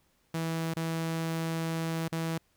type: tone with dropouts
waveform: sawtooth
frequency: 163.5 Hz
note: E3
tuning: 14 cents flat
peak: -26 dBFS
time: 0.34-2.38 s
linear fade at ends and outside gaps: 5 ms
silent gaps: 0.738-0.765 / 2.081-2.123 s
effects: pink hiss -70 dBFS RMS until 2.56 s